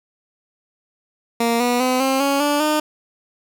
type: tone with pitch steps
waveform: 15% pulse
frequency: 233.1 / 243.7 / 254.8 / 266.4 / 278.5 / 291.2 / 304.4 Hz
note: A#3 / B3 / C4 / C4 / C#4 / D4 / D#4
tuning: 0 / -23 / -46 / +31 / +8 / -15 / -38 cents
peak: -10 dBFS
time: 1.4-2.8 s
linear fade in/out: 5 ms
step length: 200 ms
effects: none